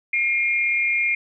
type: tone pair together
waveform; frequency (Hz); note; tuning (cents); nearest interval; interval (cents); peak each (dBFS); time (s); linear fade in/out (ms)
sine; 2138 / 2400; C7 / D7; +37 / +37; major second; 200; -21; 0.13-1.15; 5
effects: none